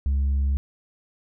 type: tone with tanh clipping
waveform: sine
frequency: 68.9 Hz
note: C#2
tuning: 10 cents flat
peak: -20 dBFS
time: 0.06-0.57 s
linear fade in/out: 0 ms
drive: 2 dB
effects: none